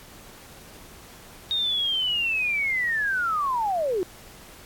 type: linear sweep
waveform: sine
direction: down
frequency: 3729 to 342.3 Hz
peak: -22 dBFS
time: 1.51-4.03 s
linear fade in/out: 0 ms
effects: pink hiss -47 dBFS RMS until 4.65 s + AAC 64 kbps